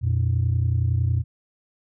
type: tone pair together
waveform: sine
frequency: 88.13 / 119 Hz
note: F2 / A#2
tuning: +16 / +36 cents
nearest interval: perfect fourth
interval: 520 cents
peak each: -20 dBFS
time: 0.01-1.24 s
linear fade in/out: 50 ms
effects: tanh soft clip ceiling -14 dBFS